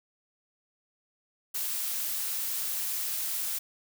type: noise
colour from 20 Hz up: blue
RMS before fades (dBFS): -32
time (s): 1.54-3.59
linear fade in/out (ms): 10
effects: none